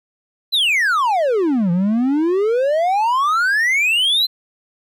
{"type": "exponential two-way sweep", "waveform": "triangle", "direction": "down then up", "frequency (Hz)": [4151, 168.2, 4151], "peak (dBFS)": -12, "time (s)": [0.52, 4.27], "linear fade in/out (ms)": 20, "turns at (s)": 1.71, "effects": []}